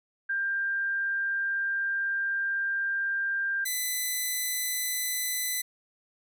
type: tone pair in turn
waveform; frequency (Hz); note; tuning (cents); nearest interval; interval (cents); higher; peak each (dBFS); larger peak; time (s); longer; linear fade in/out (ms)
sine / 5% pulse; 1591 / 2005; G6 / B6; +25 / +26; major third; 401; second; -26 / -18; second; 0.29-3.65 / 3.65-5.62; first; 10
effects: none